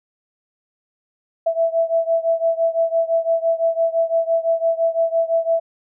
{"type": "beating tone pair", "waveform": "sine", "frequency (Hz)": [659.3, 665.2], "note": ["E5", "E5"], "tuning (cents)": [0, 16], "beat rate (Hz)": 5.9, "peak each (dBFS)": [-18, -20], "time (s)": [1.46, 5.6], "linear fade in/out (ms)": 10, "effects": []}